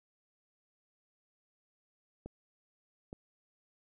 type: clicks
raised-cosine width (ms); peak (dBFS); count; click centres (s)
2; -30; 2; 2.26 / 3.129
effects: none